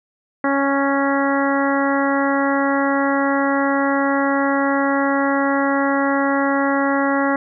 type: harmonic tone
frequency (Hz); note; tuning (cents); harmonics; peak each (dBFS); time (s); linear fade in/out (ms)
277.2; C#4; 0; 1 / 2 / 3 / 4 / 5 / 6 / 7; -19 / -22 / -24 / -25 / -26 / -27 / -27; 0.44-7.36; 2
effects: none